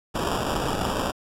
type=noise with sample-and-hold; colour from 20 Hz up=white; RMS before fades=-26 dBFS; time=0.14-1.12 s; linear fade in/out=20 ms; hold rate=2100 Hz; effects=low-pass 12000 Hz 12 dB/octave